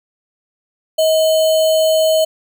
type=tone with sample-and-hold; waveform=sine; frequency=635 Hz; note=D#5; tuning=35 cents sharp; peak=-10 dBFS; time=0.98-2.25 s; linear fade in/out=10 ms; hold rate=3675 Hz; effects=none